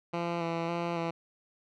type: tone with vibrato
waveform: 10% pulse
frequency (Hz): 169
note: E3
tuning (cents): +43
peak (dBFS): -22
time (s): 0.13-1.11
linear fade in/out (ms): 10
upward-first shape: square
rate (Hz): 1.8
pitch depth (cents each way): 20
effects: low-pass 3000 Hz 12 dB/octave